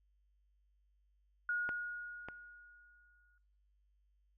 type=tone with exponential decay; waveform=sine; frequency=1442 Hz; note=F#6; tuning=45 cents flat; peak=-32 dBFS; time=1.49-3.38 s; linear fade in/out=2 ms; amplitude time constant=410 ms
type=clicks; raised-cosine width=0.5 ms; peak=-26 / -28 dBFS; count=2; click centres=1.691 / 2.286 s
effects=noise-tail reverb RT60 1.0 s tail -23 dB re dry + added 50 Hz sine -70 dBFS peak until 4.37 s